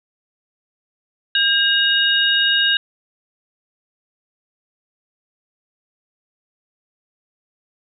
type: tone cluster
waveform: sine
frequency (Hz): 1609 / 2869 / 3753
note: G6 / F7 / A#7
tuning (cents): +45 / +46 / +11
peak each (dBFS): -18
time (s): 1.35-2.77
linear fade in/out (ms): 2
effects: none